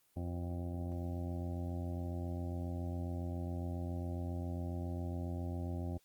harmonic tone, 87.31 Hz, F2, in tune, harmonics 1 / 2 / 3 / 4 / 6 / 7 / 8 / 9, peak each -38 / -45 / -45 / -49 / -55 / -52 / -57 / -55 dBFS, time 0.16-5.98 s, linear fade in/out 10 ms, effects white hiss -72 dBFS RMS until 6.04 s + Opus 24 kbps

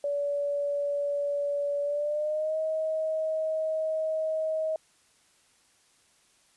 sine tone with pitch glide, 573 to 632.1 Hz, D5 to D#5, -43 to +27 cents, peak -26 dBFS, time 0.04-4.76 s, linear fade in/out 2 ms, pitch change +170 cents, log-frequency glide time 1.82-2.58 s, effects white hiss -64 dBFS RMS until 6.56 s + resampled to 24000 Hz

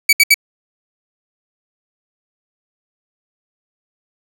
sawtooth tone bursts, 2282 Hz, C#7, 50 cents sharp, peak -3 dBFS, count 3, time 0.09-0.343 s, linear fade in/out 5 ms, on 39 ms, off 68 ms, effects none

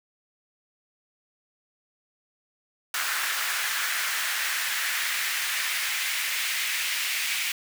pink noise with high-pass filter sweep, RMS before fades -28 dBFS, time 2.94-7.52 s, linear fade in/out 2 ms, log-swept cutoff 1500 to 2300 Hz, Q 2.1, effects none

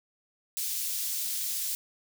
white high-pass noise, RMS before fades -32 dBFS, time 0.57-1.75 s, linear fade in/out 0 ms, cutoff 4100 Hz, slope 12 dB/octave, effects none

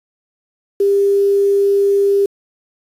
sine tone with quantisation, 399.1 Hz, G4, 31 cents sharp, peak -10 dBFS, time 0.8-2.26 s, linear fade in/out 5 ms, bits 6, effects resampled to 32000 Hz

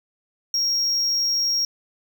triangle tone, 5588 Hz, F8, in tune, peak -18 dBFS, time 0.54-1.65 s, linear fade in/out 2 ms, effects none

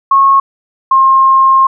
sine tone pair in turn, 1092 / 1066.4 Hz, C#6 / C6, -26 / +33 cents, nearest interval unison, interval 41 cents, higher first, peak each -4 dBFS, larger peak neither, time 0.11-0.4 / 0.91-1.67 s, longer second, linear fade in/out 5 ms, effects none

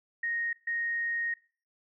sine tone bursts at uneven times, 1864.7 Hz, A#6, in tune, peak -29 dBFS, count 2, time 0.23-0.53 / 0.67-1.34 s, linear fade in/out 5 ms, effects noise-tail reverb RT60 0.4 s tail -20 dB re dry

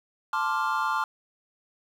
triangle chord, D minor seventh, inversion second, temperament equal, 880 / 1046.5 / 1174.7 / 1396.9 Hz, A5 / C6 / D6 / F6, 0 / 0 / 0 / 0 cents, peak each -28 dBFS, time 0.33-1.04 s, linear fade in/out 2 ms, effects 9-bit

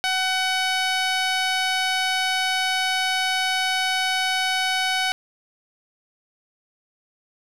10% pulse tone with low-pass filter, 750 Hz, F#5, 23 cents sharp, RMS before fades -23 dBFS, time 0.04-5.12 s, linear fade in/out 0 ms, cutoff 8500 Hz, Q 0.89, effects 7-bit

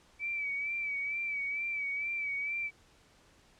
sine tone with vibrato, 2300 Hz, D7, 37 cents flat, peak -32 dBFS, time 0.19-2.71 s, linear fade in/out 50 ms, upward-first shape sine, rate 2.2 Hz, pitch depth 48 cents each way, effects pink hiss -63 dBFS RMS until 3.59 s + low-pass 8000 Hz 12 dB/octave

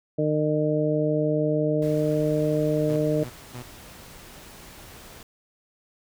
harmonic tone, 152.2 Hz, D#3, 38 cents flat, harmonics 1 / 2 / 3 / 4, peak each -26 / -26 / -26 / -26 dBFS, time 0.18-3.24 s, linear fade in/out 10 ms
pink noise, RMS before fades -45 dBFS, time 1.82-5.23 s, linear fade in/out 2 ms
sawtooth tone bursts, 122.9 Hz, B2, 8 cents flat, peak -31 dBFS, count 3, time 2.88-3.631 s, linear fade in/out 20 ms, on 97 ms, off 230 ms
effects none

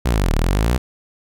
sawtooth linear two-way sweep, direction down then up, 65.3 to 35.15 to 65.3 Hz, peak -11 dBFS, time 0.05-0.78 s, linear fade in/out 10 ms, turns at 0.34 s, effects none

